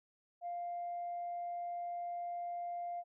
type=tone; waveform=sine; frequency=698.5 Hz; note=F5; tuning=in tune; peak=-37 dBFS; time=0.41-3.04 s; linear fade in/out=50 ms; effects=tanh soft clip ceiling -34 dBFS